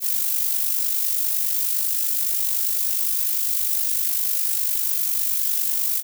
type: noise with amplitude modulation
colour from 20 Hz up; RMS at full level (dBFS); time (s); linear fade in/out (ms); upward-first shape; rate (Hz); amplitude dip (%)
violet; -20; 0-6.03; 50; sine; 49.9; 50
effects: none